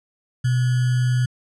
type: tone with sample-and-hold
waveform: sine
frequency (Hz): 125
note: B2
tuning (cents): +21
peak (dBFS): -16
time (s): 0.44-1.26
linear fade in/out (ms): 10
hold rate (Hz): 1575
effects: resampled to 24000 Hz